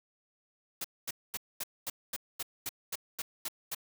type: noise bursts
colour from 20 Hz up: white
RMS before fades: -36 dBFS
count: 12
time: 0.81-3.748 s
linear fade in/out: 5 ms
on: 34 ms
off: 230 ms
effects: none